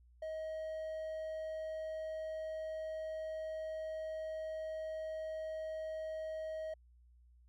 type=tone; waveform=triangle; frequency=632 Hz; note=D#5; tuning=27 cents sharp; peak=-37 dBFS; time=0.22-6.74 s; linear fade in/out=5 ms; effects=added 60 Hz sine -61 dBFS peak until 7.48 s